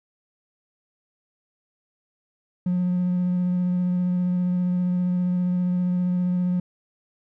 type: tone with vibrato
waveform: triangle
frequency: 179.6 Hz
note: F3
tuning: 49 cents sharp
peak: -17 dBFS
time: 2.66-6.6 s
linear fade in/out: 5 ms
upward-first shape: triangle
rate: 15 Hz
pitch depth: 14 cents each way
effects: tanh soft clip ceiling -15 dBFS